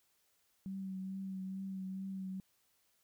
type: tone with vibrato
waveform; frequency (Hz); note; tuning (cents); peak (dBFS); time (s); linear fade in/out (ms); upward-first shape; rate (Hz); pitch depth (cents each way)
sine; 190.8; G3; -47; -39; 0.66-2.4; 0; triangle; 2.3; 26
effects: white hiss -75 dBFS RMS until 3.03 s